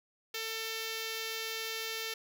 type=tone with notch filter; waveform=5% pulse; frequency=447 Hz; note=A4; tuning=27 cents sharp; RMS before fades=-38 dBFS; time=0.34-2.14 s; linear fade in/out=5 ms; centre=1000 Hz; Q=1.4; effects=none